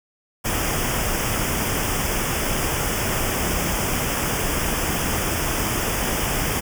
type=band-stop noise; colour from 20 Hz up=pink; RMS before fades=-23 dBFS; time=0.44-6.61 s; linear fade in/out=20 ms; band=3400 to 4900 Hz; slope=96 dB/octave; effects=none